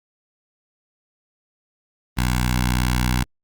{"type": "tone with notch filter", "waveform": "10% pulse", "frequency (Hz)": 61.74, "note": "B1", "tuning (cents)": 0, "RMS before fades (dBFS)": -20, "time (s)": [2.17, 3.24], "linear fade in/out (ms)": 10, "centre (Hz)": 410, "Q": 0.51, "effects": ["Opus 24 kbps"]}